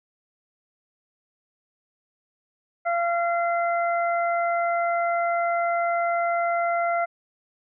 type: harmonic tone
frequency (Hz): 686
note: F5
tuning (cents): -31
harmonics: 1 / 2 / 3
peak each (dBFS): -22 / -28 / -32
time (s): 2.85-7.06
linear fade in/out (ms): 20
effects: none